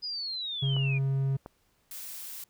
sine linear sweep, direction down, 5010 to 2349 Hz, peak -32 dBFS, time 0.02-0.99 s, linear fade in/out 20 ms
triangle tone, 135.7 Hz, C#3, 36 cents flat, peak -23 dBFS, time 0.62-1.37 s, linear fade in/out 10 ms
clicks, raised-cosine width 1 ms, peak -27 dBFS, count 2, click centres 0.766 / 1.461 s
blue noise, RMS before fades -41 dBFS, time 1.91-2.44 s, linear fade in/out 2 ms
effects pink hiss -70 dBFS RMS until 2.49 s

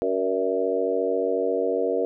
harmonic tone with a mistuned harmonic, 94.2 Hz, F#2, 32 cents sharp, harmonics 3 / 4 / 5 / 6 / 7, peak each -31 / -28 / -24 / -30 / -29 dBFS, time 0.02-2.05 s, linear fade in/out 0 ms, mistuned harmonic 6, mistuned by +42 cents, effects none

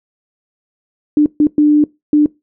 sine tone bursts at uneven times, 298 Hz, D4, 25 cents sharp, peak -6 dBFS, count 4, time 1.17-1.26 / 1.4-1.47 / 1.58-1.84 / 2.13-2.26 s, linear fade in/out 2 ms, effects noise-tail reverb RT60 0.2 s tail -22 dB re dry

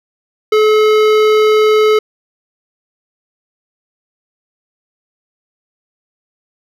sine tone with hard clipping, 429.5 Hz, A4, 42 cents flat, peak -9 dBFS, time 0.52-1.99 s, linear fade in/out 5 ms, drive 16 dB, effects none

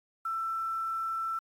sine tone with quantisation, 1334 Hz, E6, 20 cents sharp, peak -30 dBFS, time 0.25-1.39 s, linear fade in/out 5 ms, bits 9, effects AAC 48 kbps

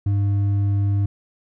sine tone with hard clipping, 100.3 Hz, G2, 40 cents sharp, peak -18 dBFS, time 0.06-1.06 s, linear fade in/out 5 ms, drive 4 dB, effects none

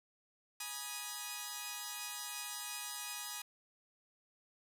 5% pulse chord, G# minor, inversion none, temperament equal with one note detuned, 830.6 / 968 / 1244.5 Hz, G#5 / B5 / D#6, 0 / -35 / 0 cents, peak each -34 dBFS, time 0.6-3.42 s, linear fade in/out 5 ms, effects none

